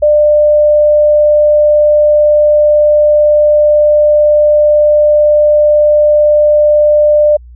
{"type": "tone", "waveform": "sine", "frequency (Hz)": 597, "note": "D5", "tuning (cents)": 28, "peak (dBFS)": -4, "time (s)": [0.02, 7.37], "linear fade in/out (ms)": 10, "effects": ["added 60 Hz sine -31 dBFS peak until 7.55 s"]}